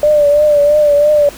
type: tone with vibrato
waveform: sine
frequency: 590 Hz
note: D5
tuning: 8 cents sharp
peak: -6 dBFS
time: 0.03-1.29 s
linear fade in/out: 2 ms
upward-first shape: triangle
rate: 3 Hz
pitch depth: 51 cents each way
effects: added 50 Hz sine -41 dBFS peak until 1.37 s + pink hiss -33 dBFS RMS until 1.37 s